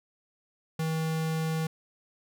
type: tone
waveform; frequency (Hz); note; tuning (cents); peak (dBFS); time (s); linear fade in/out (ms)
square; 160; D#3; +49; -28; 0.79-1.67; 5
effects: none